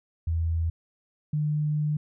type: tone pair in turn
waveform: sine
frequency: 82.41 / 150.44 Hz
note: E2 / D3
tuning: 0 / +42 cents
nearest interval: minor seventh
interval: 1042 cents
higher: second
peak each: -23 dBFS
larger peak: neither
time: 0.27-0.7 / 1.33-1.97 s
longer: second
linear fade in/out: 5 ms
effects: none